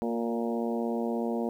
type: harmonic tone with a mistuned harmonic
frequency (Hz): 116.54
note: A#2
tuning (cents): 0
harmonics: 2 / 3 / 4 / 5 / 6 / 7 / 8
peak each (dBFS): -30 / -35 / -34 / -38 / -39 / -43 / -44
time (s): 0.02-1.49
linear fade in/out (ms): 0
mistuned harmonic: 3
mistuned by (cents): +24
effects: 10-bit